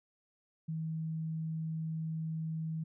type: tone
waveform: sine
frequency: 160.1 Hz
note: D#3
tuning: 50 cents sharp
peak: -34 dBFS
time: 0.68-2.84 s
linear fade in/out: 10 ms
effects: none